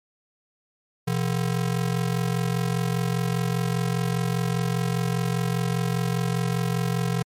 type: ring-modulated tone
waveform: square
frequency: 146.83 Hz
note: D3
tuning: in tune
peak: -20 dBFS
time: 1.07-7.23 s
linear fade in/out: 10 ms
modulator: 22.5 Hz
effects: MP3 64 kbps